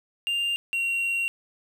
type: tone pair in turn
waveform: triangle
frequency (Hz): 2794 / 2749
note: F7 / F7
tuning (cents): 0 / -28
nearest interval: unison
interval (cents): 28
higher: first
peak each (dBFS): -22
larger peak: neither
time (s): 0.27-0.56 / 0.73-1.28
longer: second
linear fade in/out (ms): 0
effects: 10-bit